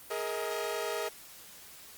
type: chord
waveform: sawtooth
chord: Ab suspended second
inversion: none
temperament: equal with one note detuned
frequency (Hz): 415.3 / 466.2 / 634.2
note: Ab4 / Bb4 / Eb5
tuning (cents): 0 / 0 / +33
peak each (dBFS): -33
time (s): 0.1-1.09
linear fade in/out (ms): 10
effects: white hiss -51 dBFS RMS until 1.97 s + Opus 32 kbps